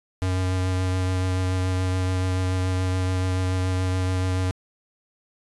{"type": "tone with vibrato", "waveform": "square", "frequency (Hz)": 92.5, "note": "F#2", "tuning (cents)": 0, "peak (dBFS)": -22, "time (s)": [0.22, 4.51], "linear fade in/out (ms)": 0, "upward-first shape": "triangle", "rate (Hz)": 7, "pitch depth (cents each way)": 16, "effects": ["resampled to 24000 Hz"]}